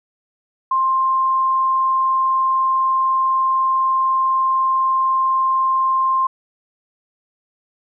sine tone, 1054 Hz, C6, 12 cents sharp, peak -14 dBFS, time 0.71-6.27 s, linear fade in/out 5 ms, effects none

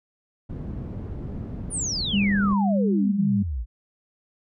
white low-pass noise, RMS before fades -33 dBFS, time 0.49-2.54 s, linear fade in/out 10 ms, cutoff 170 Hz, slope 12 dB/octave
sine exponential sweep, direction down, 9956 to 50.8 Hz, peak -25 dBFS, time 1.7-3.66 s, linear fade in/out 50 ms
sine tone, 200 Hz, G3, 35 cents sharp, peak -19 dBFS, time 2.13-3.43 s, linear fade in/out 10 ms
effects none

